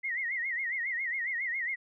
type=tone with vibrato; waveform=sine; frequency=2000 Hz; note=B6; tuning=21 cents sharp; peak=-30 dBFS; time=0.03-1.76 s; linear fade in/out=20 ms; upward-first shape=sine; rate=7.3 Hz; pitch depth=140 cents each way; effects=none